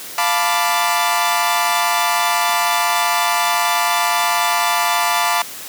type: chord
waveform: sawtooth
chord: B half-diminished seventh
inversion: second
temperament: equal with one note detuned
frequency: 698.5 / 880 / 990.6 / 1174.7 Hz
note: F5 / A5 / B5 / D6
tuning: 0 / 0 / +5 / 0 cents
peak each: -17 dBFS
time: 0.18-5.42 s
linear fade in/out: 2 ms
effects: white hiss -32 dBFS RMS until 5.68 s + high-pass 150 Hz 12 dB/octave